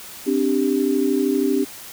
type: chord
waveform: sine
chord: C suspended second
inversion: none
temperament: just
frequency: 261.6 / 294.3 / 392.4 Hz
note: C4 / D4 / G4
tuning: 0 / +4 / +2 cents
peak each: -21 dBFS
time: 0.26-1.65 s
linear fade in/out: 20 ms
effects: white hiss -38 dBFS RMS until 1.92 s